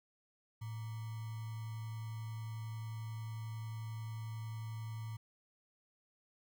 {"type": "tone with sample-and-hold", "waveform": "sine", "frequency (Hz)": 111.1, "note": "A2", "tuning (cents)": 17, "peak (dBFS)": -40, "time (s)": [0.61, 5.17], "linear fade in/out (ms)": 10, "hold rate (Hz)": 1050, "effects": []}